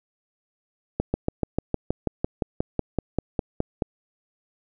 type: slowing click train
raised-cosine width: 2 ms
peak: -9 dBFS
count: 17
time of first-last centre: 1-3.822 s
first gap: 140 ms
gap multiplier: 1.03
effects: none